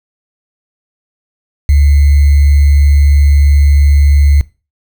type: tone with sample-and-hold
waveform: sine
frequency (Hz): 71.5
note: D2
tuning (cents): -46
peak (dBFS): -4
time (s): 1.69-4.41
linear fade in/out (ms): 0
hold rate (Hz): 2100
effects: noise-tail reverb RT60 0.3 s tail -20 dB re dry